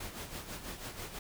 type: noise with tremolo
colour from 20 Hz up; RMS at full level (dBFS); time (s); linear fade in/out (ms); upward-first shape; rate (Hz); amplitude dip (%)
pink; -41; 0-1.19; 5; sine; 6.1; 60
effects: none